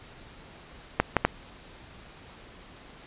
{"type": "clicks", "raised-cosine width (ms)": 0.5, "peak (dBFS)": -4, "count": 3, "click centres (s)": [1, 1.167, 1.25], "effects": ["pink hiss -49 dBFS RMS until 3.06 s", "resampled to 8000 Hz"]}